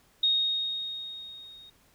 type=tone with level ramp; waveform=sine; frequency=3729 Hz; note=A#7; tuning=in tune; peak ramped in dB=-20 to -48 dBFS; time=0.23-1.7 s; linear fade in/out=5 ms; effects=pink hiss -63 dBFS RMS until 1.94 s